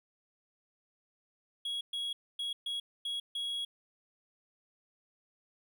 triangle tone bursts at uneven times, 3322 Hz, G#7, in tune, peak -32 dBFS, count 6, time 1.65-1.81 / 1.93-2.13 / 2.39-2.53 / 2.66-2.8 / 3.05-3.2 / 3.35-3.65 s, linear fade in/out 5 ms, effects none

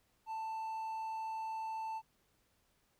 triangle tone, 886 Hz, A5, 12 cents sharp, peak -36 dBFS, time 0.26-2.02 s, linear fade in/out 50 ms, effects pink hiss -75 dBFS RMS until 2.99 s

